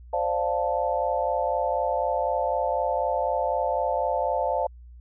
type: chord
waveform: sine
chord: D minor seventh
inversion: third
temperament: equal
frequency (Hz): 523.3 / 587.3 / 698.5 / 880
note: C5 / D5 / F5 / A5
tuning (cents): 0 / 0 / 0 / 0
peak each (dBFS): -28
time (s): 0.13-4.67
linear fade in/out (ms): 5
effects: added 60 Hz sine -43 dBFS peak until 5 s

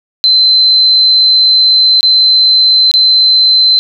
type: tone with dropouts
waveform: sine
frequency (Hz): 4074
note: C8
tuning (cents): -47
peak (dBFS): -4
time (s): 0.24-3.79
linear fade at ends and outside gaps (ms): 0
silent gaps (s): 2.008-2.03 / 2.914-2.939
effects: none

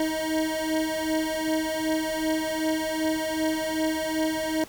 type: beating tone pair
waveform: 25% pulse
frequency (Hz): 313.8 / 316.4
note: D#4 / D#4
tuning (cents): +15 / +29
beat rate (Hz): 2.6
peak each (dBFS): -25 / -23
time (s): 0-4.64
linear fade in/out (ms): 2
effects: pink hiss -46 dBFS RMS until 4.68 s

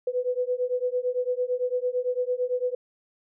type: beating tone pair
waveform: sine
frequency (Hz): 493.9 / 502.8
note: B4 / B4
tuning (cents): 0 / +31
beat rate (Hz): 8.9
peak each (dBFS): -27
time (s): 0.07-2.75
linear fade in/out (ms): 5
effects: none

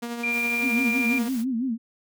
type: tone with tremolo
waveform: sawtooth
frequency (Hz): 236.4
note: A#3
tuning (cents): +24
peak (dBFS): -24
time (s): 0.02-1.29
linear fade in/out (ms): 10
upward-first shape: triangle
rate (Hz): 12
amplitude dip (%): 45
type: tone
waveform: sine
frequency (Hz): 2386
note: D7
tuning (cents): +27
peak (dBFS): -23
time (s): 0.23-1.19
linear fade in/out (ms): 10
type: noise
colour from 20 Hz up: white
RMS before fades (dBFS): -41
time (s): 0.29-1.45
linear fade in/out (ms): 50
type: tone with vibrato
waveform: sine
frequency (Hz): 244.7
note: B3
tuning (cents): -16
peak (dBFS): -23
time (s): 0.61-1.78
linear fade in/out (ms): 50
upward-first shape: sine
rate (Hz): 6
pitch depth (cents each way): 160
effects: none

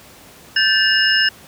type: tone cluster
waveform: sine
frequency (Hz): 1553 / 1744 / 2853 / 5220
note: G6 / A6 / F7 / E8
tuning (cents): -17 / -16 / +36 / -18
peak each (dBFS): -18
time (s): 0.56-1.29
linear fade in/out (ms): 5
effects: pink hiss -43 dBFS RMS until 1.47 s + high-pass 80 Hz 12 dB/octave

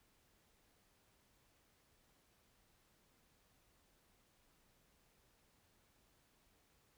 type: silence
effects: pink hiss -74 dBFS RMS until 6.97 s

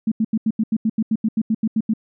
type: tone bursts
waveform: sine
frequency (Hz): 220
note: A3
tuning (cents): 0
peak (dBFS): -15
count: 15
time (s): 0.07-1.937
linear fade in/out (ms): 5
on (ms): 47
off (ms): 83
effects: none

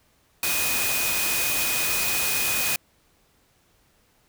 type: tone in noise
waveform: sine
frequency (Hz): 2489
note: D#7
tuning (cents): 0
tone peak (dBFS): -28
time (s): 0.43-2.76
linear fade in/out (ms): 2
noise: white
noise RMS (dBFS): -25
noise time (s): 0.43-2.76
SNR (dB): -6
effects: pink hiss -63 dBFS RMS until 4.28 s

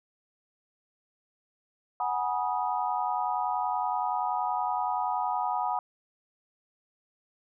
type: chord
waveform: sine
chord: G# minor seventh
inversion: third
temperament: equal with one note detuned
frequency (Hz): 740 / 830.6 / 970.2 / 1244.5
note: F#5 / G#5 / B5 / D#6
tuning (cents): 0 / 0 / -31 / 0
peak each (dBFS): -31 / -32 / -31 / -35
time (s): 2-5.79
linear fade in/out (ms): 2
effects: none

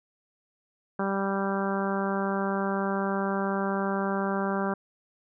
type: harmonic tone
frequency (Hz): 195.9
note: G3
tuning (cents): -1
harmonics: 1 / 2 / 3 / 4 / 5 / 6 / 7 / 8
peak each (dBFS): -29 / -32 / -34 / -35 / -36 / -37 / -37 / -38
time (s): 0.99-4.74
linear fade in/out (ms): 5
effects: none

